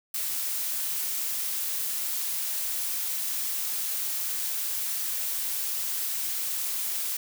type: noise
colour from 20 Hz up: blue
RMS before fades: -30 dBFS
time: 0.14-7.17 s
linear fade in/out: 5 ms
effects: none

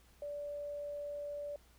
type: tone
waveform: sine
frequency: 581 Hz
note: D5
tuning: 19 cents flat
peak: -39 dBFS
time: 0.22-1.56 s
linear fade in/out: 2 ms
effects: added 60 Hz sine -64 dBFS peak until 1.78 s + pink hiss -67 dBFS RMS until 1.78 s

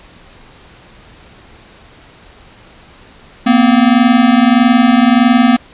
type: tone pair together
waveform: square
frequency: 233.1 / 254.7 Hz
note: A#3 / C4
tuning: 0 / -46 cents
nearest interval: major second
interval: 154 cents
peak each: -10 dBFS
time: 3.46-5.57 s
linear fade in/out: 10 ms
effects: pink hiss -41 dBFS RMS until 5.73 s + resampled to 8000 Hz

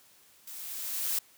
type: noise with level ramp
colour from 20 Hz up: blue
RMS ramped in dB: -44 to -29 dBFS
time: 0.47-1.19 s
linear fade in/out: 5 ms
effects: white hiss -60 dBFS RMS until 1.37 s + high-pass 60 Hz 12 dB/octave

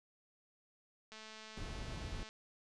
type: click train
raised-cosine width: 0.2 ms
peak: -35 dBFS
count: 256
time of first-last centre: 1.12-2.29 s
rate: 218 Hz
type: noise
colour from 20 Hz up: brown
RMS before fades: -44 dBFS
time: 1.57-2.23 s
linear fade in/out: 0 ms
effects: resampled to 24000 Hz

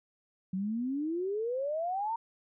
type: exponential sweep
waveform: sine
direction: up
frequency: 182.3 to 939 Hz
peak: -30 dBFS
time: 0.53-2.16 s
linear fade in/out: 5 ms
effects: none

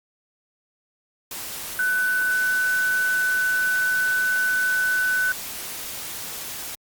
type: tone in noise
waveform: sine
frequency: 1500 Hz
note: F#6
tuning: 23 cents sharp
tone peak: -19 dBFS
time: 1.79-5.32 s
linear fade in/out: 2 ms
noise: white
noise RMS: -33 dBFS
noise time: 1.31-6.75 s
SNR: +11 dB
effects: Opus 48 kbps

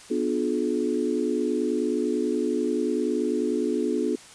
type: chord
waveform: sine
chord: B diminished seventh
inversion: none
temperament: just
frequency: 246.9 / 296.3 / 355.6 / 426.7 Hz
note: B3 / D4 / F4 / Ab4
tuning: 0 / +15 / +31 / +47 cents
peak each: -28 dBFS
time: 0.1-4.16 s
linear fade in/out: 10 ms
effects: white hiss -47 dBFS RMS until 4.34 s + resampled to 22050 Hz

